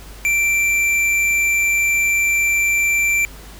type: tone with hard clipping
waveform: sine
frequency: 2349 Hz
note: D7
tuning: in tune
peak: -16 dBFS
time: 0.25-3.25 s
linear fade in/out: 0 ms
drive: 10 dB
effects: added 50 Hz sine -37 dBFS peak until 3.59 s + pink hiss -41 dBFS RMS until 3.59 s